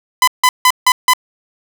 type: tone bursts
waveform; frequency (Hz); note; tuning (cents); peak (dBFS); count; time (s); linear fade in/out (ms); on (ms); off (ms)
sawtooth; 1008; B5; +35; -3; 5; 0.22-1.135; 2; 55; 160
effects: none